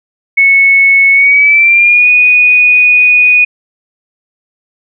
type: tone with pitch glide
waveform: sine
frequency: 2204 to 2474 Hz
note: C#7 to D#7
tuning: -11 to -10 cents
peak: -3 dBFS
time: 0.37-3.45 s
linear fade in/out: 10 ms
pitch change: +201 cents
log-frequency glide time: 1.12-2.09 s
effects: none